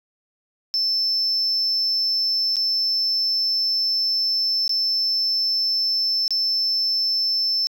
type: tone with dropouts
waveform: sine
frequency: 5300 Hz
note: E8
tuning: 9 cents sharp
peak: -17 dBFS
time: 0.74-7.67 s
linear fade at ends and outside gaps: 0 ms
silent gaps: 2.558-2.567 / 4.678-4.694 / 6.279-6.307 s
effects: tanh soft clip ceiling -16 dBFS